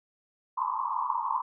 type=band-pass noise; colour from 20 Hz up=pink; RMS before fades=-30 dBFS; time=0.57-1.42 s; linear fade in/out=10 ms; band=920 to 1100 Hz; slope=96 dB/octave; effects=none